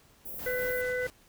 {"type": "band-stop noise", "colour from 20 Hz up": "white", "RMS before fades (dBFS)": -40, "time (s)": [0.25, 0.82], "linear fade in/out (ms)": 10, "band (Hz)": [590, 13000], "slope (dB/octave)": 24}
{"type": "noise with tremolo", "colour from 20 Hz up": "pink", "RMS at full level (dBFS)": -45, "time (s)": [0.39, 1.1], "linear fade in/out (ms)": 0, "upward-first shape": "sine", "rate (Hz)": 4.7, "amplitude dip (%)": 45}
{"type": "harmonic tone", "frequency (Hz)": 500, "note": "B4", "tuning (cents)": 21, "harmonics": [1, 3, 4], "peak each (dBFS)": [-30, -35, -36], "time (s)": [0.46, 1.07], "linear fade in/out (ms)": 5}
{"effects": ["pink hiss -61 dBFS RMS until 1.28 s"]}